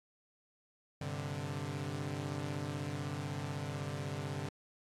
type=chord; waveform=sawtooth; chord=G suspended fourth; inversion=none; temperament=equal; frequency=98 / 130.81 / 146.83 Hz; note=G2 / C3 / D3; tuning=0 / 0 / 0 cents; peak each=-39 / -38 / -36 dBFS; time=1.01-4.49 s; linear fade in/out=5 ms; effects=low-pass 9000 Hz 12 dB/octave + AAC 64 kbps